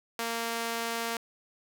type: tone with high-pass filter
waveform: sawtooth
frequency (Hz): 230.8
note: A#3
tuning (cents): -17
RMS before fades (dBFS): -33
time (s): 0.19-1.17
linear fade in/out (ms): 2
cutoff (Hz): 530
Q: 0.52
effects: 9-bit